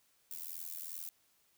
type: noise with amplitude modulation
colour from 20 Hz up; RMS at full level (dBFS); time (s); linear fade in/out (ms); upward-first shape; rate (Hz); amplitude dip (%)
violet; -40; 0.31-1.09; 2; sine; 82.6; 100
effects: white hiss -72 dBFS RMS until 1.57 s